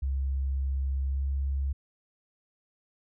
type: tone with pitch glide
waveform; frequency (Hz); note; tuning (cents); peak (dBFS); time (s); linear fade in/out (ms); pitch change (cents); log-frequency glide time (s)
sine; 67.5 to 68.48; C#2 to C#2; -45 to -20; -26; 0.02-1.73; 10; +25; 1.07-1.24
effects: none